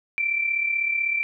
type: tone pair together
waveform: sine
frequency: 2313 / 2349 Hz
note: D7 / D7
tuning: -27 / 0 cents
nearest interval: unison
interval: 27 cents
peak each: -29 / -22 dBFS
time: 0.18-1.23 s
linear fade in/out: 0 ms
effects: none